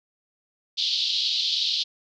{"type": "band-pass noise", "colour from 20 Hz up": "white", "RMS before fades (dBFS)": -25, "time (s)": [0.77, 1.84], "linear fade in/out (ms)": 20, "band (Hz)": [3200, 4600], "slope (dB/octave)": 48, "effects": []}